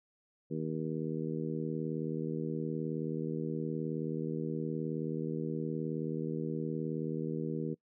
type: harmonic tone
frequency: 79 Hz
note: D#2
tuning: 27 cents sharp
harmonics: 2 / 3 / 4 / 5 / 6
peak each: -37 / -39 / -40 / -41 / -42 dBFS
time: 0.5-7.75 s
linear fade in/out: 20 ms
effects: noise-tail reverb RT60 0.1 s tail -23 dB re dry